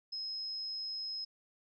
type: tone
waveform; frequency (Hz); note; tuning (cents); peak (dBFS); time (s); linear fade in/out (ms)
sine; 5130; E8; -48; -37; 0.12-1.25; 10
effects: none